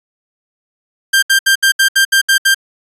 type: tone bursts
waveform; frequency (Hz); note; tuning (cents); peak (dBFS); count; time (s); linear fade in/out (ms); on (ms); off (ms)
sawtooth; 1584; G6; +18; -4; 9; 1.13-2.546; 10; 96; 69
effects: resampled to 32000 Hz